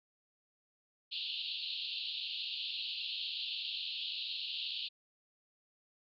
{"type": "band-pass noise", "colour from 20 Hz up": "white", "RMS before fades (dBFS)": -40, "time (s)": [1.11, 4.89], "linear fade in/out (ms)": 20, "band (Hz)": [2700, 4400], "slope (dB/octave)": 96, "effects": []}